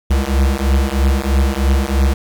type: beating tone pair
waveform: square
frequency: 66 / 69.1 Hz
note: C2 / C#2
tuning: +16 / -5 cents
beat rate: 3.1 Hz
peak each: -16 dBFS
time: 0.1-2.14 s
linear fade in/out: 10 ms
effects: 8-bit